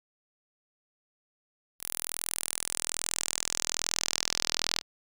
sawtooth tone with band-pass filter sweep, 41.2 Hz, E1, in tune, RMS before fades -33 dBFS, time 1.79-4.82 s, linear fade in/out 50 ms, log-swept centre 12000 to 4700 Hz, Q 2.3, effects none

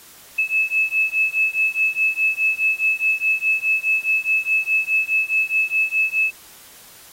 sine beating tone pair, 2600 / 2604.8 Hz, E7 / E7, -24 / -21 cents, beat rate 4.8 Hz, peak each -20 dBFS, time 0.38-6.31 s, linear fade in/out 10 ms, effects white hiss -45 dBFS RMS until 7.12 s + AAC 48 kbps

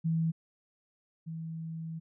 sine tone pair in turn, 163 / 162.42 Hz, E3 / E3, -19 / -25 cents, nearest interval unison, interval 6 cents, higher first, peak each -26 / -36 dBFS, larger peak first, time 0.04-0.32 / 1.26-2 s, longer second, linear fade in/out 20 ms, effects none

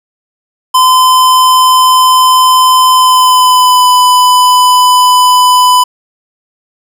square tone with pitch glide, 1023 to 1000.2 Hz, C6 to B5, -39 to +22 cents, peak -4 dBFS, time 0.74-5.84 s, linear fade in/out 10 ms, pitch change -39 cents, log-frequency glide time 2.93-3.88 s, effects 7-bit

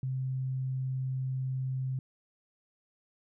sine tone, 130.81 Hz, C3, in tune, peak -30 dBFS, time 0.03-1.99 s, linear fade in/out 2 ms, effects none

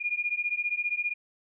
sine beating tone pair, 2421 / 2436 Hz, D#7 / D#7, -48 / -37 cents, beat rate 15 Hz, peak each -30 dBFS, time 0-1.14 s, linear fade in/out 20 ms, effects none

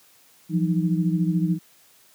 sine tone cluster, 168.9 / 182.6 / 311.7 Hz, E3 / F#3 / D#4, +42 / -23 / +3 cents, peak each -21 / -24 / -27 dBFS, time 0.49-1.59 s, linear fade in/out 50 ms, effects white hiss -56 dBFS RMS until 2.14 s + high-pass 100 Hz 12 dB/octave

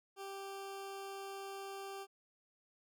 20% pulse tone, 392 Hz, G4, in tune, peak -39 dBFS, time 0.16-2.07 s, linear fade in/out 50 ms, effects none

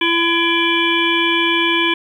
harmonic tone, 336.6 Hz, E4, 36 cents sharp, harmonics 1 / 3 / 5 / 7 / 9 / 10, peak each -19 / -21 / -23 / -18 / -22 / -22 dBFS, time 0.01-1.94 s, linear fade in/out 5 ms, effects 8-bit

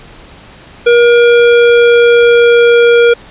square tone with pitch glide, 475.9 to 472.6 Hz, A#4 to A#4, +36 to +24 cents, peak -4 dBFS, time 0.86-3.14 s, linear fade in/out 10 ms, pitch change -12 cents, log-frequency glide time 1.05-3.01 s, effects pink hiss -36 dBFS RMS until 3.3 s + resampled to 8000 Hz

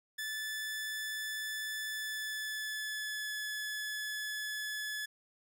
sawtooth tone with pitch glide, 1744 to 1714 Hz, A6 to A6, -16 to -46 cents, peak -33 dBFS, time 0.18-5.06 s, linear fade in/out 10 ms, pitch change -30 cents, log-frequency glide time 1.87-3.34 s, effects none

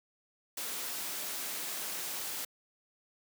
white noise, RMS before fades -38 dBFS, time 0.57-2.45 s, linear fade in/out 5 ms, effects high-pass 200 Hz 12 dB/octave

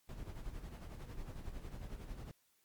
brown noise with tremolo, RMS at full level -44 dBFS, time 0.09-2.31 s, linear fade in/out 0 ms, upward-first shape sine, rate 11 Hz, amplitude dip 60%, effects white hiss -75 dBFS RMS until 2.64 s + Opus 48 kbps

